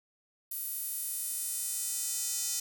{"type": "tone with high-pass filter sweep", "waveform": "square", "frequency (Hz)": 277.2, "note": "C#4", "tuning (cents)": 0, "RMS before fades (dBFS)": -35, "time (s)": [0.51, 2.6], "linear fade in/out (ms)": 5, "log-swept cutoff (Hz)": [12000, 6600], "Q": 1.9, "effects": []}